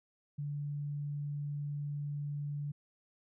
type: tone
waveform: sine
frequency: 145.2 Hz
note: D3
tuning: 19 cents flat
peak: -35 dBFS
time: 0.38-2.72 s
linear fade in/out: 10 ms
effects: none